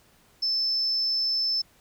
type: tone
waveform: sine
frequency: 5274 Hz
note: E8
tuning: in tune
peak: -22 dBFS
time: 0.42-1.62 s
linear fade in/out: 10 ms
effects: tanh soft clip ceiling -18 dBFS + pink hiss -60 dBFS RMS until 1.8 s